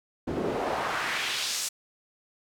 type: noise with band-pass filter sweep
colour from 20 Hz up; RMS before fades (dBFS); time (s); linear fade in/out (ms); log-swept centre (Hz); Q
pink; -30; 0.27-1.69; 10; 260 to 7600; 1.3
effects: none